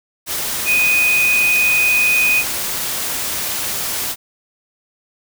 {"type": "tone in noise", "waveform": "sine", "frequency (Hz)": 2489, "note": "D#7", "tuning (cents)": 0, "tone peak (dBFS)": -12, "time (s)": [0.65, 2.44], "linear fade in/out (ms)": 50, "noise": "white", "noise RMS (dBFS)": -22, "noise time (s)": [0.26, 4.16], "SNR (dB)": 7, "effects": []}